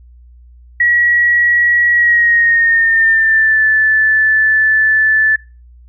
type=tone with pitch glide; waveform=sine; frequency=1918 to 1748.7 Hz; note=A#6 to A6; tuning=+49 to -11 cents; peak=-8 dBFS; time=0.8-5.36 s; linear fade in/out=5 ms; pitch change=-160 cents; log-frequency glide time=1.92-3.64 s; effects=noise-tail reverb RT60 0.3 s tail -21 dB re dry + added 60 Hz sine -38 dBFS peak until 5.88 s